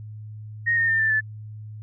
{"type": "tone with pitch steps", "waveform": "sine", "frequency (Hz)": [1864.7, 1833.7, 1803.3, 1773.3, 1743.9], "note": ["A#6", "A#6", "A6", "A6", "A6"], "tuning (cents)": [0, -29, 42, 13, -16], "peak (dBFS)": -18, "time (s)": [0.66, 1.21], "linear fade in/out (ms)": 20, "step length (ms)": 110, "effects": ["added 107 Hz sine -35 dBFS peak until 1.82 s"]}